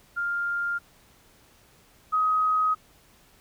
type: tone pair in turn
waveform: sine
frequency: 1400 / 1261.2 Hz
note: F6 / D#6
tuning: +4 / +23 cents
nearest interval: major second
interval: 181 cents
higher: first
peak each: -25 / -20 dBFS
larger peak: second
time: 0.16-0.79 / 2.12-2.75 s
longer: neither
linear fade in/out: 20 ms
effects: pink hiss -58 dBFS RMS until 3.4 s